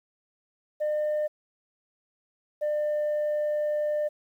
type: tone pair in turn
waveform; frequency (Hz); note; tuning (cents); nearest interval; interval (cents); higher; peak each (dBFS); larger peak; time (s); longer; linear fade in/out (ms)
sine; 604 / 599.1; D5 / D5; +48 / +34; unison; 14; first; -22; neither; 0.8-1.28 / 2.61-4.09; second; 20
effects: tanh soft clip ceiling -23 dBFS + 10-bit